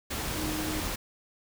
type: tone in noise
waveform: sine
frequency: 310 Hz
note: D#4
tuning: 6 cents flat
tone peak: -33 dBFS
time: 0.37-0.81 s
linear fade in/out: 10 ms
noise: pink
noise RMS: -33 dBFS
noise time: 0.1-0.96 s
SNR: -3 dB
effects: none